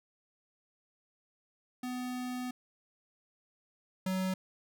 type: tone pair in turn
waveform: square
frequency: 250.2 / 187.44 Hz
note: B3 / F#3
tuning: +23 / +23 cents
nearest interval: perfect fourth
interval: 500 cents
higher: first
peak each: -36 / -31 dBFS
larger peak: second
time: 1.83-2.51 / 4.06-4.34 s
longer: first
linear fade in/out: 5 ms
effects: none